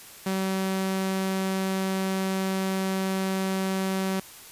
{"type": "tone", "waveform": "sawtooth", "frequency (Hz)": 190.7, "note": "G3", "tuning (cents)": -47, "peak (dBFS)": -21, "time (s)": [0.26, 4.2], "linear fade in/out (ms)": 5, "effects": ["white hiss -46 dBFS RMS until 4.51 s", "resampled to 32000 Hz"]}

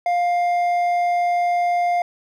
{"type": "tone with hard clipping", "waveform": "sine", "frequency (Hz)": 703, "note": "F5", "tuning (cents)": 11, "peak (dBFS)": -18, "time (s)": [0.06, 2.02], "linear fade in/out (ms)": 2, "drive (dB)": 5, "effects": []}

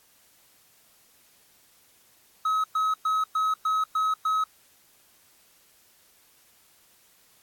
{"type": "tone bursts", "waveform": "triangle", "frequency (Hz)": 1279, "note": "D#6", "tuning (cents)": 47, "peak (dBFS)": -20, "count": 7, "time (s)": [2.45, 4.44], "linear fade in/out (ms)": 5, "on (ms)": 190, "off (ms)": 110, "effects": ["white hiss -60 dBFS RMS until 7.42 s", "AAC 64 kbps"]}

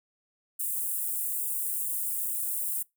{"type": "high-pass noise", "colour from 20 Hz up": "white", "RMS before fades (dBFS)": -31, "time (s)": [0.59, 2.83], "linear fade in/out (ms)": 10, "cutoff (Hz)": 8300, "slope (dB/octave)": 48, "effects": ["noise-tail reverb RT60 0.2 s tail -24 dB re dry"]}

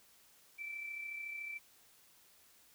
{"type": "tone with amplitude modulation", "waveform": "sine", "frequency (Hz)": 2331, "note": "D7", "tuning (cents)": -14, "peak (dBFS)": -39, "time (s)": [0.58, 1.59], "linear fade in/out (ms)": 20, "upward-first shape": "sine", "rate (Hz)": 33.8, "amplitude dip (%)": 45, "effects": ["white hiss -65 dBFS RMS until 2.74 s"]}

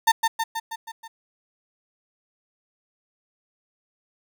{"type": "tone with echo", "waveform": "35% pulse", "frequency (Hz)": 902, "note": "A5", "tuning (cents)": 43, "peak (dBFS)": -12, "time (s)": [0.07, 0.12], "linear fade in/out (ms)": 10, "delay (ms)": 160, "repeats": 6, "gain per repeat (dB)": -4, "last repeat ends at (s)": 1.08, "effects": []}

